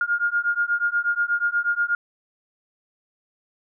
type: beating tone pair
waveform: sine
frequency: 1413 / 1421.3 Hz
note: F6 / F6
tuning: +20 / +30 cents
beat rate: 8.3 Hz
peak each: -23 dBFS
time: 0.01-1.95 s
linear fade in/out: 2 ms
effects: none